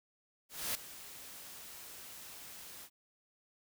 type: noise with ADSR envelope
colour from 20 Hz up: white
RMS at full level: -35 dBFS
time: 0.49-2.9 s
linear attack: 260 ms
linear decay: 3 ms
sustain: -15 dB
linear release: 68 ms
effects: none